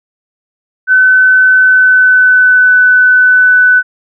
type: tone with pitch glide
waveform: sine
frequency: 1515 to 1500.2 Hz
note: F#6 to F#6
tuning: +40 to +23 cents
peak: -3 dBFS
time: 0.87-3.83 s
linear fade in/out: 50 ms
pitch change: -17 cents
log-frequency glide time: 1.59-2.72 s
effects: none